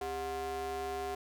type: ring-modulated tone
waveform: square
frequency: 164.8 Hz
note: E3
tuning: in tune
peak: -33 dBFS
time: 0.01-1.15 s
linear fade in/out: 5 ms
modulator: 565 Hz
effects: none